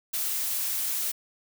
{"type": "noise", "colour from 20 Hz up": "blue", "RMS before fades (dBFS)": -29, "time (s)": [0.13, 1.12], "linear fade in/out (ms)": 10, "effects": []}